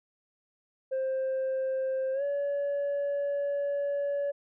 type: tone with pitch glide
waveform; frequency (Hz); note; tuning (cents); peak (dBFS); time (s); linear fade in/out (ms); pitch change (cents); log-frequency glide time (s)
sine; 527 to 568.1; C5 to C#5; +12 to +42; -25; 0.91-4.32; 20; +130; 2.13-2.23
effects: tanh soft clip ceiling -26 dBFS